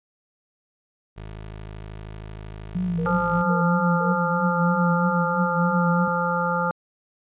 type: tone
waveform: 20% pulse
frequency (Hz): 52.9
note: G#1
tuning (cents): +33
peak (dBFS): -30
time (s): 1.16-3.43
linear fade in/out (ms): 20
type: tone with vibrato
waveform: sine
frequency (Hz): 175.7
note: F3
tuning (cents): +11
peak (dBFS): -22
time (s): 2.75-6.08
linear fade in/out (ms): 5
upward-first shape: triangle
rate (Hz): 3.1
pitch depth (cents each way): 87
type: tone bursts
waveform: sine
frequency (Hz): 473.2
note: A#4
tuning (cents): +26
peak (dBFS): -29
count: 3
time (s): 2.98-4.13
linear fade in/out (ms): 10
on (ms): 130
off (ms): 380
type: harmonic tone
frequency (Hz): 173.6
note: F3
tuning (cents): -10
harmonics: 1 / 3 / 5 / 7 / 8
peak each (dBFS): -27 / -27 / -27 / -27 / -27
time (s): 3.06-6.71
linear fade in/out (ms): 0
effects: resampled to 8000 Hz